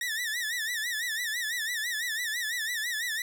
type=tone with vibrato; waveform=sawtooth; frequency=1842 Hz; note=A#6; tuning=21 cents flat; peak=-26 dBFS; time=0.01-3.22 s; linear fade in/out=2 ms; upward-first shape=sine; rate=6 Hz; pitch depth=130 cents each way; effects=10-bit